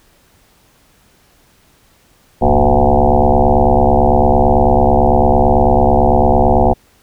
sine tone with frequency modulation, 370 Hz, F#4, in tune, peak -7 dBFS, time 2.41-6.74 s, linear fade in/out 20 ms, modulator 69 Hz, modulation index 6.6, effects pink hiss -52 dBFS RMS until 7.02 s

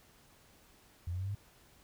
sine linear sweep, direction up, 84.2 to 103.83 Hz, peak -34 dBFS, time 1.07-1.35 s, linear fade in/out 5 ms, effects pink hiss -63 dBFS RMS until 1.83 s

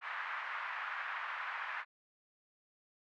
white band-pass noise, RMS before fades -41 dBFS, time 0.01-1.85 s, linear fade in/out 50 ms, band 960 to 1900 Hz, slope 24 dB/octave, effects none

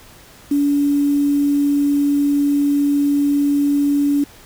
sine tone with quantisation, 286.2 Hz, D4, 45 cents flat, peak -13 dBFS, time 0.51-4.24 s, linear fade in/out 5 ms, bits 6, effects pink hiss -44 dBFS RMS until 4.45 s

